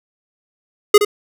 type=tone with echo; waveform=square; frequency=415.3 Hz; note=G#4; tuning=in tune; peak=-3 dBFS; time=0.94-0.98 s; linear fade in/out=5 ms; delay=69 ms; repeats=1; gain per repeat=-10 dB; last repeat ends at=1.049 s; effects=none